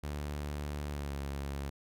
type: tone with pitch glide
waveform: sawtooth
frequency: 73.3 to 69.83 Hz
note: D2 to C#2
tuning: -3 to +13 cents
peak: -32 dBFS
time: 0.03-1.7 s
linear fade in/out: 10 ms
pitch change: -84 cents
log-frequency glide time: 0.9-1.14 s
effects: none